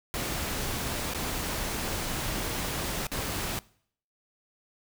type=noise with dropouts; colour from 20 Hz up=pink; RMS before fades=-32 dBFS; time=0.14-3.59 s; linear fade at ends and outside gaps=0 ms; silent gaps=1.136-1.147 / 3.068-3.117 s; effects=noise-tail reverb RT60 0.6 s tail -22 dB re dry